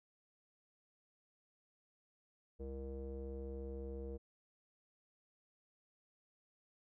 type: tone with low-pass filter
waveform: square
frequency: 67.1 Hz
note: C2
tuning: 44 cents sharp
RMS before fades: -45 dBFS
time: 2.59-4.18 s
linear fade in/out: 20 ms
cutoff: 460 Hz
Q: 5.4
effects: none